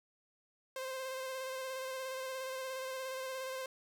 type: tone with vibrato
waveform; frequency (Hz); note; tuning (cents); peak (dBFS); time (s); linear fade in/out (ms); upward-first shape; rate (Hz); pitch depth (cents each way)
sawtooth; 523.3; C5; 0; -35; 0.76-3.66; 2; square; 17; 18
effects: none